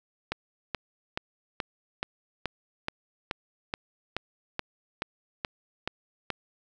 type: click train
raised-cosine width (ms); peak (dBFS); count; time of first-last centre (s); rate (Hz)
0.3; -13; 15; 0.32-6.303; 2.34
effects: none